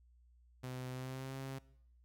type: tone with pitch glide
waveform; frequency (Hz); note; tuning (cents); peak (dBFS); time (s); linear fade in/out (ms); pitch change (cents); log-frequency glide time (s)
sawtooth; 127.7 to 134.13; C3 to C3; -42 to +43; -38; 0.63-1.59; 10; +85; 0.91-1.36
effects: noise-tail reverb RT60 0.7 s tail -20 dB re dry + added 60 Hz sine -63 dBFS peak until 2.04 s